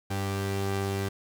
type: tone pair together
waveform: sawtooth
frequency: 98.19 / 392 Hz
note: G2 / G4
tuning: +3 / 0 cents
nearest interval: 2 octaves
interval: 2397 cents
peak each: -25 / -30 dBFS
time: 0.1-1.09 s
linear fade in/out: 10 ms
effects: none